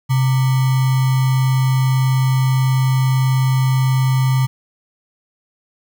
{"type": "tone with sample-and-hold", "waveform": "sine", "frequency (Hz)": 130.81, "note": "C3", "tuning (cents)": 0, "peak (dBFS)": -12, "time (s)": [0.09, 4.47], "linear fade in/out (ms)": 20, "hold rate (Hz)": 1050, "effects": []}